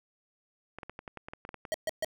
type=clicks; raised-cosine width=0.5 ms; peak=-26 dBFS; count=12; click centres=0.786 / 0.832 / 0.896 / 0.991 / 1.078 / 1.173 / 1.285 / 1.335 / 1.451 / 1.491 / 1.543 / 1.652 s
type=tone bursts; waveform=square; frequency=635 Hz; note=D#5; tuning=35 cents sharp; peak=-29 dBFS; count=3; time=1.72-2.046 s; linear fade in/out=0 ms; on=22 ms; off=130 ms
effects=none